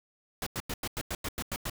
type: noise bursts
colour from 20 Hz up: pink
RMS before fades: -34 dBFS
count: 10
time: 0.42-1.698 s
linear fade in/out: 2 ms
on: 45 ms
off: 92 ms
effects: none